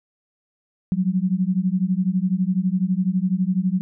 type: beating tone pair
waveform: sine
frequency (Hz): 179.4 / 191.4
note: F3 / G3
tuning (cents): +47 / -41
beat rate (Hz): 12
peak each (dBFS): -21 / -21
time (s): 0.92-3.81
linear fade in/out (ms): 0
effects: none